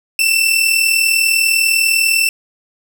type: tone pair together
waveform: sawtooth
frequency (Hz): 2655 / 2695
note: E7 / E7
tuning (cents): +12 / +38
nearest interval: unison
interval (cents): 26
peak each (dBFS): -11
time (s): 0.19-2.29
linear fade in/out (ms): 2
effects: none